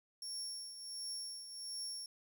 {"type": "tone with tremolo", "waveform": "30% pulse", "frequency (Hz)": 5490, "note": "F8", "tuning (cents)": -31, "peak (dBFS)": -36, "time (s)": [0.22, 2.06], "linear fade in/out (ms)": 2, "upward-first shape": "triangle", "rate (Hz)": 1.4, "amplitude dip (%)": 65, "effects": ["12-bit"]}